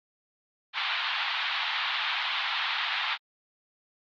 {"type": "band-pass noise", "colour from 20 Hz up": "white", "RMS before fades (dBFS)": -30, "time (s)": [0.73, 3.18], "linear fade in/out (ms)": 50, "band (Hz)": [790, 3900], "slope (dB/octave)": 48, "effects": ["Opus 48 kbps"]}